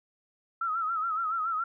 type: tone with vibrato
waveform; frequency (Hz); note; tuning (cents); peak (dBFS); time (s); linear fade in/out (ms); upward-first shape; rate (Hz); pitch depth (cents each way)
sine; 1310; E6; -11; -27; 0.61-1.64; 5; sine; 7.1; 86
effects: none